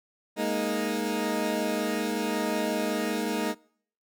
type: chord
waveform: 20% pulse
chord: Ab suspended second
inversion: none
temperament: equal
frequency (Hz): 207.7 / 233.1 / 311.1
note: Ab3 / Bb3 / Eb4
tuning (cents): 0 / 0 / 0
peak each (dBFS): -26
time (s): 0.36-3.55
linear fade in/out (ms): 50
effects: noise-tail reverb RT60 0.6 s tail -25 dB re dry